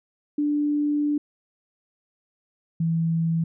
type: tone pair in turn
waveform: sine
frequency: 294.1 / 164.49 Hz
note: D4 / E3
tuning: +3 / -3 cents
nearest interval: minor seventh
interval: 1006 cents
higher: first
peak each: -20 dBFS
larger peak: neither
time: 0.38-1.18 / 2.8-3.44 s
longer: first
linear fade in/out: 5 ms
effects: none